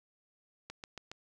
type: click train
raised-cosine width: 0.2 ms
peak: -26 dBFS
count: 4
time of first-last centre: 0.7-1.116 s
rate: 7.22 Hz
effects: none